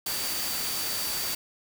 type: tone in noise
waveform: sine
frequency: 4615 Hz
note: D8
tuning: 31 cents flat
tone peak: -35 dBFS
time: 0.06-1.35 s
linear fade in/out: 5 ms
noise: white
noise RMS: -31 dBFS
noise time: 0.06-1.35 s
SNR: -7 dB
effects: none